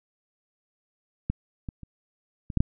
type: clicks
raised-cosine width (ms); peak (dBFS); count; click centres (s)
5; -13 / -21 / -29 / -22 / -9 / -7; 6; 1.3 / 1.688 / 1.833 / 2.502 / 2.573 / 2.605
effects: none